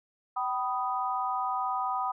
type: chord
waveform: sine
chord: G augmented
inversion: none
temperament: equal with one note detuned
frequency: 766.5 / 987.8 / 1244.5 Hz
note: G5 / B5 / D#6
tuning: -39 / 0 / 0 cents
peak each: -32 dBFS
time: 0.36-2.12 s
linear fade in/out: 10 ms
effects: none